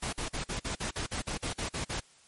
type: noise bursts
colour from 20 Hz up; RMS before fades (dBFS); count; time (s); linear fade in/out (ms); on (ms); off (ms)
pink; -34; 13; 0.02-2.002; 10; 110; 46
effects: white hiss -60 dBFS RMS until 2.27 s + MP3 48 kbps